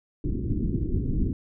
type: low-pass noise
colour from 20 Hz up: pink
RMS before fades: -26 dBFS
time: 0.24-1.33 s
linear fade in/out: 2 ms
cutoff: 360 Hz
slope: 48 dB/octave
effects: none